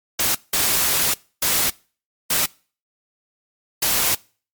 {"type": "noise bursts at uneven times", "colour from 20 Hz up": "white", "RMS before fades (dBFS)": -19, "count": 5, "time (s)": [[0.19, 0.35], [0.53, 1.14], [1.42, 1.7], [2.3, 2.46], [3.82, 4.15]], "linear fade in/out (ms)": 5, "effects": ["noise-tail reverb RT60 0.4 s tail -24 dB re dry", "MP3 96 kbps"]}